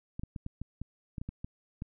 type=clicks; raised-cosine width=5 ms; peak=-25 dBFS; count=11; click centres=0.195 / 0.235 / 0.362 / 0.464 / 0.616 / 0.816 / 1.182 / 1.215 / 1.29 / 1.445 / 1.821 s; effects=none